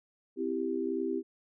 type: chord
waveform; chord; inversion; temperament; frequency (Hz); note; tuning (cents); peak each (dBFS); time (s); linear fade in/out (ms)
sine; C major; none; equal with one note detuned; 259.5 / 329.6 / 392; C4 / E4 / G4; -14 / 0 / 0; -35 / -34 / -33; 0.36-1.23; 50
effects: none